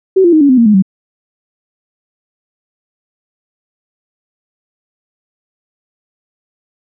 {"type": "tone with pitch steps", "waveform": "sine", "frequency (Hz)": [380, 344.5, 312.2, 283, 256.6, 232.6, 210.8, 191.1], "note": ["F#4", "F4", "D#4", "C#4", "C4", "A#3", "G#3", "G3"], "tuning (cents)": [46, -24, 6, 36, -34, -4, 26, -44], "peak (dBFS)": -4, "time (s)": [0.16, 0.824], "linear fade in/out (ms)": 10, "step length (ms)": 83, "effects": []}